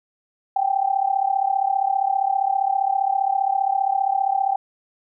sine tone with amplitude modulation, 781 Hz, G5, 7 cents flat, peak -14 dBFS, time 0.56-4.56 s, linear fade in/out 5 ms, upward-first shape sine, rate 35.1 Hz, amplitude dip 85%, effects none

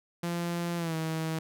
sawtooth tone with pitch glide, 171.9 to 160.39 Hz, F3 to E3, -27 to -47 cents, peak -26 dBFS, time 0.23-1.39 s, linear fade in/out 5 ms, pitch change -120 cents, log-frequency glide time 0.77-0.95 s, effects none

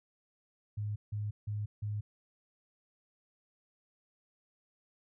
sine tone bursts, 104.7 Hz, G#2, 15 cents sharp, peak -33 dBFS, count 4, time 0.77-2.01 s, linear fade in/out 10 ms, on 190 ms, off 160 ms, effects none

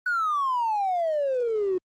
triangle exponential sweep, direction down, 1493 to 360 Hz, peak -19 dBFS, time 0.06-1.78 s, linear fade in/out 5 ms, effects tanh soft clip ceiling -19 dBFS + Opus 24 kbps

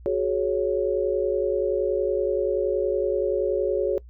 sine chord, F# suspended second, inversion none, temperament equal with one note detuned, 370 / 420.6 / 554.4 Hz, F#4 / G#4 / C#5, 0 / +22 / 0 cents, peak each -25 dBFS, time 0.06-3.98 s, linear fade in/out 0 ms, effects noise-tail reverb RT60 0.1 s tail -22 dB re dry + added 60 Hz sine -42 dBFS peak until 4.09 s

